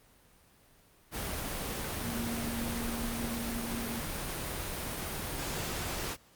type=tone in noise; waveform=sine; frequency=233.1 Hz; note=A#3; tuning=in tune; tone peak=-35 dBFS; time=2.03-4.03 s; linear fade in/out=50 ms; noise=pink; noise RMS=-36 dBFS; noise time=1.11-6.17 s; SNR=-2 dB; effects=pink hiss -62 dBFS RMS until 6.35 s + Opus 32 kbps